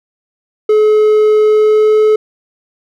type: tone with pitch glide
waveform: triangle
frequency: 427.5 to 430 Hz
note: A4 to A4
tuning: -50 to -40 cents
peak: -4 dBFS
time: 0.69-2.16 s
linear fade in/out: 5 ms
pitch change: +10 cents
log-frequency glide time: 1.42-2 s
effects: none